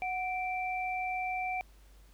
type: tone pair together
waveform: sine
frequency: 738.3 / 2344 Hz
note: F#5 / D7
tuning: -4 / -4 cents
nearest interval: octave + minor sixth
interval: 2000 cents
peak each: -33 / -36 dBFS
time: 0.02-1.61 s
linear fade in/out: 0 ms
effects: added 50 Hz sine -55 dBFS peak until 2.13 s + pink hiss -65 dBFS RMS until 2.13 s